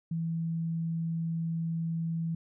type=tone; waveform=sine; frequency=164.81 Hz; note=E3; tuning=in tune; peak=-29 dBFS; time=0.11-2.35 s; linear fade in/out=5 ms; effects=none